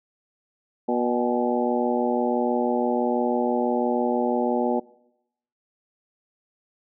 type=harmonic tone with a mistuned harmonic; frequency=121.4 Hz; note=B2; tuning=29 cents flat; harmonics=2 / 3 / 4 / 5 / 6 / 7; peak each=-25 / -27 / -28 / -29 / -30 / -30 dBFS; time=0.88-4.8 s; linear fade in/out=10 ms; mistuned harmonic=6; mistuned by=+82 cents; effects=noise-tail reverb RT60 0.8 s tail -21 dB re dry